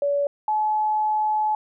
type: tone pair in turn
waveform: sine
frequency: 570 / 856.1 Hz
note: C#5 / A5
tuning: +48 / -48 cents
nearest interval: perfect fifth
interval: 704 cents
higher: second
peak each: -19 dBFS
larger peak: neither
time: 0.02-0.27 / 0.48-1.55 s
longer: second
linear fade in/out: 2 ms
effects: none